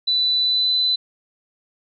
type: tone with pitch glide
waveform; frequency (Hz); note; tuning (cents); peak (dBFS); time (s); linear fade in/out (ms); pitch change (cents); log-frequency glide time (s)
sine; 3982 to 4010; B7 to B7; +14 to +26; -16; 0.07-0.96; 10; +12; 0.41-0.71
effects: none